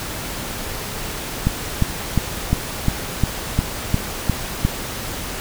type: click train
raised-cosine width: 5 ms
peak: -3 dBFS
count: 10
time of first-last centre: 1.47-4.65 s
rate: 2.83 Hz
effects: pink hiss -28 dBFS RMS until 5.4 s